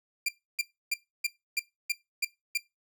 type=tone bursts; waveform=sawtooth; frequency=2382 Hz; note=D7; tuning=24 cents sharp; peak=-22 dBFS; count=8; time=0.26-2.576 s; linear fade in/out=5 ms; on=27 ms; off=300 ms; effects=noise-tail reverb RT60 0.2 s tail -18 dB re dry